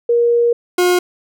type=tone pair in turn; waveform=sine / 40% pulse; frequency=473 / 358.3 Hz; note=A#4 / F4; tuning=+25 / +44 cents; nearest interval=perfect fourth; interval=481 cents; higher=first; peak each=-10 dBFS; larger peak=neither; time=0.09-0.53 / 0.78-0.99 s; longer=first; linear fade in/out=5 ms; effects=none